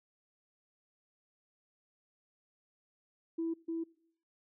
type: tone with echo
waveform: sine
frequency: 329.6 Hz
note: E4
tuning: in tune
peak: -31 dBFS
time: 3.38-3.54 s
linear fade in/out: 10 ms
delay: 300 ms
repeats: 1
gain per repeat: -2 dB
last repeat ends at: 3.84 s
effects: noise-tail reverb RT60 0.7 s tail -24 dB re dry + tanh soft clip ceiling -27 dBFS

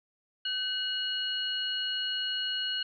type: tone cluster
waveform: sine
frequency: 1529 / 2903 / 4297 Hz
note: G6 / F#7 / C8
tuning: -44 / -34 / +45 cents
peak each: -37 / -31 / -36 dBFS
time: 0.45-2.83 s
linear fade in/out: 5 ms
effects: none

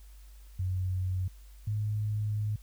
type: tone pair in turn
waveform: sine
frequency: 92.5 / 105.74 Hz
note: F#2 / G#2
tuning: 0 / +32 cents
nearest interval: major second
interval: 232 cents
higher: second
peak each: -28 dBFS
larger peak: neither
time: 0.59-1.28 / 1.67-2.56 s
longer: second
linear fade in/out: 5 ms
effects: added 50 Hz sine -48 dBFS peak until 2.62 s + white hiss -63 dBFS RMS until 2.62 s

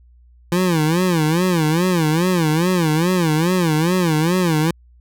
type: tone with vibrato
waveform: 25% pulse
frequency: 168.3 Hz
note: E3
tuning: 36 cents sharp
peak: -11 dBFS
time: 0.52-4.71 s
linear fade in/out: 2 ms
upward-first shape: sine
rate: 2.4 Hz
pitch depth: 170 cents each way
effects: added 60 Hz sine -46 dBFS peak until 5 s

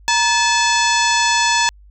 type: harmonic tone with a mistuned harmonic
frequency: 866 Hz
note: A5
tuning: 28 cents flat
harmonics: 1 / 2 / 3 / 4 / 5 / 6 / 7 / 8 / 9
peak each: -17 / -20 / -22 / -23 / -24 / -25 / -25 / -26 / -27 dBFS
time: 0.08-1.69 s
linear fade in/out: 0 ms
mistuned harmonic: 1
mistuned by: +140 cents
effects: added 50 Hz sine -42 dBFS peak until 1.9 s

